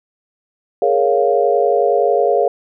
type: chord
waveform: sine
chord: Bb minor seventh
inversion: third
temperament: equal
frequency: 415.3 / 466.2 / 554.4 / 698.5 Hz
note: Ab4 / Bb4 / Db5 / F5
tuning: 0 / 0 / 0 / 0 cents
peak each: -17 dBFS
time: 0.82-2.48 s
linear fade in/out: 2 ms
effects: none